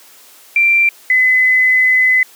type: tone pair in turn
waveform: sine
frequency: 2359 / 2022 Hz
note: D7 / B6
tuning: +7 / +40 cents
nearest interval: minor third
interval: 267 cents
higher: first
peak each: -8 dBFS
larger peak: neither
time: 0.56-0.89 / 1.1-2.23 s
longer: second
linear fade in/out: 2 ms
effects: white hiss -43 dBFS RMS until 2.35 s + high-pass 300 Hz 12 dB/octave